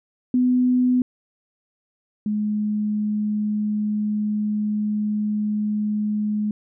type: tone pair in turn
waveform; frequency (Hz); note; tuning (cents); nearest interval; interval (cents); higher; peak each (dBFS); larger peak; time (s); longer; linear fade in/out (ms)
sine; 250.5 / 210.6; B3 / G#3; +25 / +24; minor third; 301; first; -15 / -20; first; 0.34-1.02 / 2.26-6.51; second; 2
effects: none